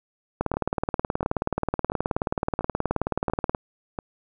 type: two click trains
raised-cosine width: 1 ms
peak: -9 / -15 dBFS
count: 60 / 6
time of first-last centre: 0.41-3.548 / 0.54-3.988 s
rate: 18.8 / 1.45 Hz
effects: none